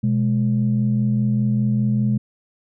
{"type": "tone pair together", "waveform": "sine", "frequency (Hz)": [124.7, 209.7], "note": ["B2", "G#3"], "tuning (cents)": [17, 17], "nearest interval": "major sixth", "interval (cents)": 900, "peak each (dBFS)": -18, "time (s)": [0.03, 2.18], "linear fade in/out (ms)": 10, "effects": ["tanh soft clip ceiling -10 dBFS"]}